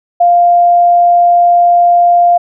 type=tone; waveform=sine; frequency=698.5 Hz; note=F5; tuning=in tune; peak=-4 dBFS; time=0.2-2.38 s; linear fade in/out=10 ms; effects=none